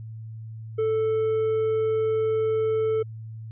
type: tone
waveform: triangle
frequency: 440 Hz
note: A4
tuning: in tune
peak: -19 dBFS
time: 0.78-3.03 s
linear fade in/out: 10 ms
effects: added 111 Hz sine -35 dBFS peak until 3.51 s + resampled to 8000 Hz